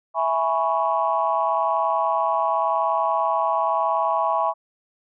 sine chord, C# minor seventh, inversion first, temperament equal, 659.3 / 830.6 / 987.8 / 1108.7 Hz, E5 / G#5 / B5 / C#6, 0 / 0 / 0 / 0 cents, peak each -24 dBFS, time 0.14-4.54 s, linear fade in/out 50 ms, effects tanh soft clip ceiling -8 dBFS

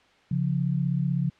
sine tone pair together, 138.59 / 174.61 Hz, C#3 / F3, 0 / 0 cents, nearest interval major third, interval 400 cents, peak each -25 / -26 dBFS, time 0.31-1.3 s, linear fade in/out 5 ms, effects white hiss -59 dBFS RMS until 1.39 s + low-pass 3000 Hz 12 dB/octave

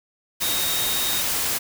sine tone in noise, 3729 Hz, A#7, in tune, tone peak -27 dBFS, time 0.41-1.22 s, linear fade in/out 20 ms, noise white, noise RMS -24 dBFS, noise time 0.4-1.59 s, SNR -6 dB, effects none

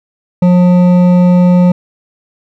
triangle tone with hard clipping, 178.8 Hz, F3, 41 cents sharp, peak -6 dBFS, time 0.42-1.72 s, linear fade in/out 5 ms, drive 13 dB, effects none

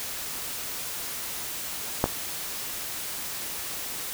clicks, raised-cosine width 1 ms, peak -6 / -19 dBFS, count 2, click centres 2.041 / 2.058 s, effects white hiss -34 dBFS RMS until 4.13 s

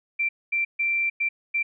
sine tone bursts at uneven times, 2353 Hz, D7, 3 cents sharp, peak -21 dBFS, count 5, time 0.19-0.29 / 0.52-0.65 / 0.79-1.1 / 1.2-1.29 / 1.54-1.63 s, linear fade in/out 10 ms, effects none

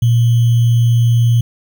sine tone with sample-and-hold, 117.7 Hz, A#2, 17 cents sharp, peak -8 dBFS, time 0.02-1.41 s, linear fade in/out 5 ms, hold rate 3150 Hz, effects none

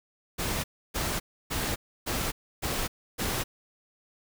pink noise bursts, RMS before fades -30 dBFS, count 6, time 0.38-3.44 s, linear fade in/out 20 ms, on 260 ms, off 300 ms, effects none

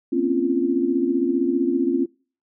sine tone cluster, 236.1 / 262.3 / 277.6 / 343.3 Hz, A#3 / C4 / C#4 / F4, +22 / +4 / +3 / -30 cents, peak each -29 / -22 / -24 / -22 dBFS, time 0.12-2.06 s, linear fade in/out 10 ms, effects noise-tail reverb RT60 0.4 s tail -25 dB re dry

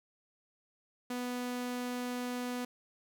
sawtooth tone, 246.9 Hz, B3, in tune, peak -31 dBFS, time 1.1-2.65 s, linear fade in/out 5 ms, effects none

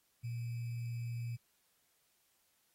sine tone with sample-and-hold, 118.4 Hz, A#2, 27 cents sharp, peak -37 dBFS, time 0.23-1.37 s, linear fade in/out 20 ms, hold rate 2450 Hz, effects white hiss -75 dBFS RMS until 2.74 s + AAC 48 kbps

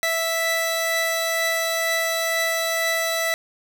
sawtooth tone pair together, 659.2 / 1975.5 Hz, E5 / B6, 0 / 0 cents, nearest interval octave + perfect fifth, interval 1900 cents, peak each -20 dBFS, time 0.03-3.34 s, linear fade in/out 0 ms, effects none

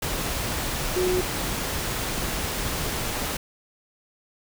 sine tone in noise, 365.1 Hz, F#4, 23 cents flat, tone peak -21 dBFS, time 0.96-1.21 s, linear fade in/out 5 ms, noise pink, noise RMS -28 dBFS, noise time 0.02-3.37 s, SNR +4 dB, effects none

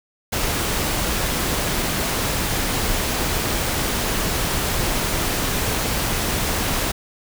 pink noise, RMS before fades -22 dBFS, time 0.32-6.92 s, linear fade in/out 10 ms, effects none

